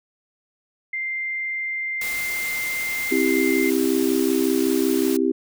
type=tone; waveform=sine; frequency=2093 Hz; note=C7; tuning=in tune; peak=-24 dBFS; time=0.93-3.7 s; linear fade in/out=5 ms
type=noise; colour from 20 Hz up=white; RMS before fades=-32 dBFS; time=2.01-5.17 s; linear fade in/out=5 ms
type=chord; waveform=sine; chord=C major; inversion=none; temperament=just; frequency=261.6 / 327 / 392.4 Hz; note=C4 / E4 / G4; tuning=0 / -14 / +2 cents; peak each=-22 dBFS; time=3.11-5.32 s; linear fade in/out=10 ms
effects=none